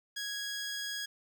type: tone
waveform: 15% pulse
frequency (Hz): 1657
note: G#6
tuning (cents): -4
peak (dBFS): -29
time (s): 0.16-1.06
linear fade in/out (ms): 10
effects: none